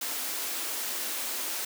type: high-pass noise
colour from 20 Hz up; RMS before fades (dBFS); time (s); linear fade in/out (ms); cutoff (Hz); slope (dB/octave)
white; -33; 0.01-1.65; 5; 230; 96
effects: none

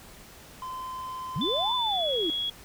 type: tone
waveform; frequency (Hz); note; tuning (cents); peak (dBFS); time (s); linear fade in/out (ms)
triangle; 1030; C6; -28; -32; 0.62-1.72; 2
type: linear two-way sweep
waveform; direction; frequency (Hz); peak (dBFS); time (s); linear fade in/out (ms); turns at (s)
sine; up then down; 116.4 to 1029 to 298.3; -27; 1.36-2.3; 0; 1.75
type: tone with pitch glide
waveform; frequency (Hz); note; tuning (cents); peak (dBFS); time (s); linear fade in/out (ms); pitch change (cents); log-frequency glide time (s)
sine; 3507 to 3335; A7 to G#7; -6 to +7; -27; 1.41-2.5; 5; -87; 1.87-2.15
effects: pink hiss -49 dBFS RMS until 2.64 s

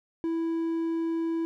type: tone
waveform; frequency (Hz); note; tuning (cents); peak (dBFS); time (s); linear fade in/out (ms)
triangle; 329.6; E4; 0; -24; 0.24-1.45; 0
effects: none

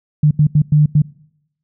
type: tone bursts at uneven times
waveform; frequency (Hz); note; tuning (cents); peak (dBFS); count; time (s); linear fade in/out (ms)
sine; 150; D3; +37; -7; 5; 0.23-0.31 / 0.39-0.47 / 0.55-0.62 / 0.72-0.86 / 0.95-1.02; 5
effects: noise-tail reverb RT60 0.8 s tail -24 dB re dry

